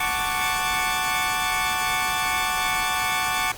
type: chord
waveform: 20% pulse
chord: D major seventh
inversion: first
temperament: equal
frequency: 740 / 880 / 1108.7 / 1174.7 Hz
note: F#5 / A5 / C#6 / D6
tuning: 0 / 0 / 0 / 0 cents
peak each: -23 dBFS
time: 0-3.52 s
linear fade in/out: 5 ms
effects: pink hiss -38 dBFS RMS until 3.57 s + Opus 32 kbps